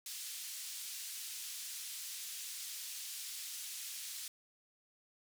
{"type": "band-pass noise", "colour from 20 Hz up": "white", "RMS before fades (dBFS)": -45, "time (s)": [0.06, 4.28], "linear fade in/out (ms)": 2, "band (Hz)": [3000, 11000], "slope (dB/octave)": 12, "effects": []}